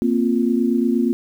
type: chord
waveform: sine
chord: Bb suspended second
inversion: none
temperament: equal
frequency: 233.1 / 261.6 / 349.2 Hz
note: Bb3 / C4 / F4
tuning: 0 / 0 / 0 cents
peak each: -18 / -20 / -22 dBFS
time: 0.02-1.13 s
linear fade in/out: 0 ms
effects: 8-bit